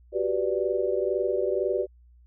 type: chord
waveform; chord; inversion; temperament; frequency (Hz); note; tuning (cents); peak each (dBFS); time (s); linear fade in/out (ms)
sine; G major seventh; third; equal; 370 / 392 / 493.9 / 587.3; F#4 / G4 / B4 / D5; 0 / 0 / 0 / 0; -29 / -28 / -29 / -29; 0.12-1.87; 50
effects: added 60 Hz sine -52 dBFS peak until 2.26 s